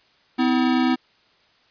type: tone pair together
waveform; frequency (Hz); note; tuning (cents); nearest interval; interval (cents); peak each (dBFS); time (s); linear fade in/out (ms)
square; 253.2 / 322.6; B3 / E4; +43 / -37; major third; 420; -19 / -23; 0.38-0.96; 20
effects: white hiss -59 dBFS RMS until 1.7 s + resampled to 11025 Hz